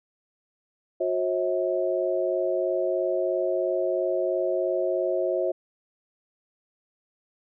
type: tone cluster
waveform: sine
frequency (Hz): 363.6 / 540 / 643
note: F#4 / C#5 / E5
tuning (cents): -30 / -45 / -43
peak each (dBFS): -27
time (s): 1-5.52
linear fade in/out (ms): 10
effects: none